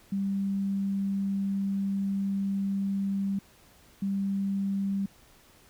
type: tone pair in turn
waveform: sine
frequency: 196.7 / 196.7 Hz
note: G3 / G3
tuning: +6 / +6 cents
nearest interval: unison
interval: 0 cents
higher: neither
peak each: -26 dBFS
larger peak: neither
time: 0.12-3.39 / 4.02-5.06 s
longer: first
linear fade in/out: 5 ms
effects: pink hiss -58 dBFS RMS until 5.69 s